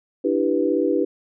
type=chord; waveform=sine; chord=E minor seventh; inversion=third; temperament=equal with one note detuned; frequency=293.7 / 329.6 / 392 / 491.6 Hz; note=D4 / E4 / G4 / B4; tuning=0 / 0 / 0 / -8 cents; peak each=-23 dBFS; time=0.24-1.05 s; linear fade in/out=10 ms; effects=none